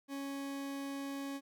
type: tone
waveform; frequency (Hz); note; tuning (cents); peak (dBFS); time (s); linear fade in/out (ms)
40% pulse; 276.9; C#4; -2; -38; 0.08-1.41; 50
effects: none